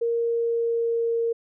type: tone with pitch glide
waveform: sine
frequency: 466.2 to 462.4 Hz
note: A#4 to A#4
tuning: 0 to -14 cents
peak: -21 dBFS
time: 0.01-1.33 s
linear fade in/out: 10 ms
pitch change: -14 cents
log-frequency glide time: 0.19-1.16 s
effects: none